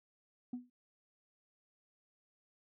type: tone with exponential decay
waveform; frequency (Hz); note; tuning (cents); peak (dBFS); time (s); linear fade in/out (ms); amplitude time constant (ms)
sine; 246.9; B3; 0; -33; 0.53-0.7; 5; 36
effects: noise-tail reverb RT60 0.2 s tail -24 dB re dry + tanh soft clip ceiling -35 dBFS